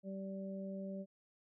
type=harmonic tone; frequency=193.7 Hz; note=G3; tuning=20 cents flat; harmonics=1 / 2 / 3; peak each=-42 / -52 / -47 dBFS; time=0.03-1.06 s; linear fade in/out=50 ms; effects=none